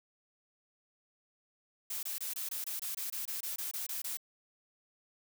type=noise bursts; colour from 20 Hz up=blue; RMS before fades=-38 dBFS; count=15; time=1.9-4.172 s; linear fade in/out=5 ms; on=130 ms; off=23 ms; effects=none